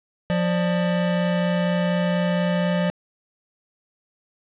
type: tone pair together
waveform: square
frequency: 176.6 / 594 Hz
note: F3 / D5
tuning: +20 / +20 cents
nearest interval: octave + major sixth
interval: 2100 cents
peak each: -21 / -26 dBFS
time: 0.3-2.9 s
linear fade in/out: 0 ms
effects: resampled to 8000 Hz + 8-bit